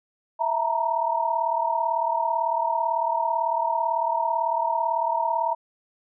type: tone cluster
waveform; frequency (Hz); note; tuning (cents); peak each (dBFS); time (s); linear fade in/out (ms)
sine; 659 / 911 / 949; E5 / A#5 / A#5; -1 / -40 / +31; -28 / -25 / -25; 0.39-5.55; 20
effects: none